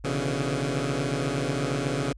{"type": "tone cluster", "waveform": "15% pulse", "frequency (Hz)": [125.8, 139.5, 147.7, 166.3], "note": ["B2", "C#3", "D3", "E3"], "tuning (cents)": [32, 11, 10, 16], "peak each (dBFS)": [-25, -22, -27, -29], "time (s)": [0.04, 2.13], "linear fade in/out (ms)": 10, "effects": ["added 50 Hz sine -44 dBFS peak until 2.17 s", "resampled to 22050 Hz"]}